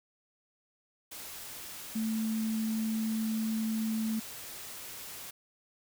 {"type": "tone in noise", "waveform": "sine", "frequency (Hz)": 221, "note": "A3", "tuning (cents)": 8, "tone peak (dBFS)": -29, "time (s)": [1.95, 4.2], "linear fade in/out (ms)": 10, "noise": "white", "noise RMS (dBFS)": -44, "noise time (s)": [1.11, 5.31], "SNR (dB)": 12, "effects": []}